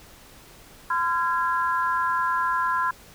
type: tone cluster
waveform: sine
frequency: 1022 / 1373 / 1651 Hz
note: C6 / F6 / G#6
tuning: -41 / -30 / -11 cents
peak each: -23 / -27 / -29 dBFS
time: 0.9-2.91 s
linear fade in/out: 5 ms
effects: pink hiss -49 dBFS RMS until 3.14 s